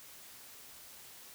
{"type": "silence", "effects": ["white hiss -53 dBFS RMS until 1.34 s"]}